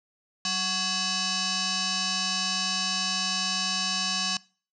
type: tone with frequency modulation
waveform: sine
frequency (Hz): 740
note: F#5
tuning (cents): 0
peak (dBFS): -25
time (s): 0.45-4.37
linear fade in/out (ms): 2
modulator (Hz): 929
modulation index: 6.2
effects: noise-tail reverb RT60 0.4 s tail -23 dB re dry